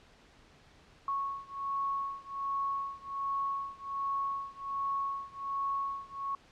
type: beating tone pair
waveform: sine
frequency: 1104 / 1105.3 Hz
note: C#6 / C#6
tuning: -7 / -5 cents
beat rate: 1.3 Hz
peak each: -35 / -36 dBFS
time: 1.08-6.35 s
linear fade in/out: 2 ms
effects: pink hiss -60 dBFS RMS until 6.51 s + low-pass 5000 Hz 12 dB/octave